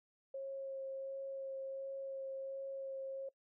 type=tone with vibrato; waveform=sine; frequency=540 Hz; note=C#5; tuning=45 cents flat; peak=-40 dBFS; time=0.34-3.29 s; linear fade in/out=5 ms; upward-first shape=sine; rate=1.4 Hz; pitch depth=11 cents each way; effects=noise-tail reverb RT60 0.1 s tail -22 dB re dry